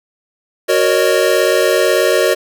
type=chord; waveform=square; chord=D# minor seventh; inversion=first; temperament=equal with one note detuned; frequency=370 / 466.2 / 554.4 / 612.6 Hz; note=F#4 / A#4 / C#5 / D#5; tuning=0 / 0 / 0 / -27 cents; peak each=-17 dBFS; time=0.68-2.35 s; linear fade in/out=20 ms; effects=none